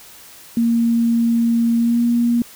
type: tone with pitch glide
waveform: sine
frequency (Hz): 232.4 to 237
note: A#3 to A#3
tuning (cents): -5 to +29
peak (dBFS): -13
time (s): 0.57-2.42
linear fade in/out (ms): 2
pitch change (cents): +34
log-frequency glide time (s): 1.78-2.02
effects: white hiss -42 dBFS RMS until 2.55 s